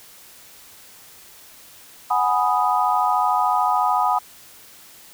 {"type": "chord", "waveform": "sine", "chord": "G# minor seventh", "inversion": "third", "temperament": "equal with one note detuned", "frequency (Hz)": [737, 830.6, 987.8, 1244.5], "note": ["F#5", "G#5", "B5", "D#6"], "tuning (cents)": [-7, 0, 0, 0], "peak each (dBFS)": -22, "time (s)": [2.1, 4.19], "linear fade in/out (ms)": 10, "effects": ["white hiss -46 dBFS RMS until 5.13 s"]}